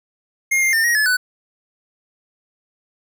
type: tone with pitch steps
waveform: square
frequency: 2132 / 2108 / 1806 / 1889 / 1719 / 1495 Hz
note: C7 / C7 / A6 / A#6 / A6 / F#6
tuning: +32 / +12 / +45 / +22 / -41 / +17 cents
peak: -15 dBFS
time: 0.51-1.17 s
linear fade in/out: 10 ms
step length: 110 ms
effects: none